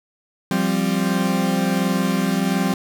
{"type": "chord", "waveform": "40% pulse", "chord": "F suspended second", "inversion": "none", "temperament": "equal", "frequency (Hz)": [174.61, 196, 261.6], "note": ["F3", "G3", "C4"], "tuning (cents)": [0, 0, 0], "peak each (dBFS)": [-22, -20, -23], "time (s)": [0.51, 2.74], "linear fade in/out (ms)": 2, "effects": []}